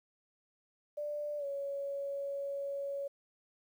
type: tone with pitch glide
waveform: sine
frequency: 590 to 559.1 Hz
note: D5 to C#5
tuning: +8 to +15 cents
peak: -35 dBFS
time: 0.97-3.08 s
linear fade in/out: 10 ms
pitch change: -93 cents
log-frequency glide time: 1.38-1.45 s
effects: 11-bit